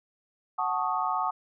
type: chord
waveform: sine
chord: D# half-diminished seventh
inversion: first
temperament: equal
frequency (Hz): 740 / 880 / 1108.7 / 1244.5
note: F#5 / A5 / C#6 / D#6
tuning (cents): 0 / 0 / 0 / 0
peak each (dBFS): -31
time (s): 0.58-1.31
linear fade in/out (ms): 10
effects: none